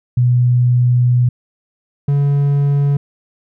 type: tone pair in turn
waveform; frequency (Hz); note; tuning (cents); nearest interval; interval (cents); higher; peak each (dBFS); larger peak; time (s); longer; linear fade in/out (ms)
sine / triangle; 123.2 / 142.04; B2 / C#3; -4 / +43; major second; 247; second; -9; neither; 0.17-1.29 / 2.08-2.97; first; 5
effects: none